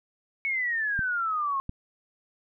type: exponential sweep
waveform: sine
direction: down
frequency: 2227 to 1069 Hz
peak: -25 dBFS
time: 0.45-1.6 s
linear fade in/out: 0 ms
type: clicks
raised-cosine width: 5 ms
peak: -21 dBFS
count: 2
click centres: 0.992 / 1.694 s
effects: none